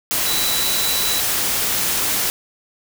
sine tone in noise, 3951 Hz, B7, in tune, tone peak -23 dBFS, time 0.26-1.2 s, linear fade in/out 0 ms, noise white, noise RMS -20 dBFS, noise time 0.11-2.3 s, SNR -6 dB, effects none

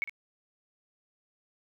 sine tone with echo, 2217 Hz, C#7, in tune, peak -26 dBFS, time 0.02-0.04 s, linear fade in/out 0 ms, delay 55 ms, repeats 1, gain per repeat -11 dB, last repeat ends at 0.095 s, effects none

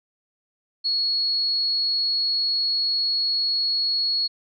sine tone, 4343 Hz, C#8, 36 cents flat, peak -20 dBFS, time 0.84-4.28 s, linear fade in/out 20 ms, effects none

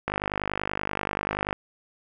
click train, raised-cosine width 0.5 ms, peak -11 dBFS, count 74, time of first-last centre 0.08-1.528 s, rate 50.4 Hz, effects none

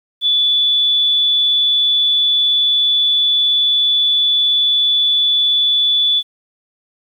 sine tone, 3459 Hz, A7, 30 cents flat, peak -11 dBFS, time 0.21-6.23 s, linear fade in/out 50 ms, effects 8-bit

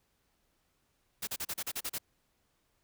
white noise bursts, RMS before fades -36 dBFS, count 9, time 1.22-1.985 s, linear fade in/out 10 ms, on 53 ms, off 36 ms, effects pink hiss -75 dBFS RMS until 2.83 s

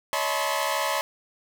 sawtooth tone cluster, 565 / 637 / 869 / 991 / 1065 Hz, C#5 / D#5 / A5 / B5 / C6, +33 / +41 / -22 / +6 / +30 cents, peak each -27 dBFS, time 0.13-1.01 s, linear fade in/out 0 ms, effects none

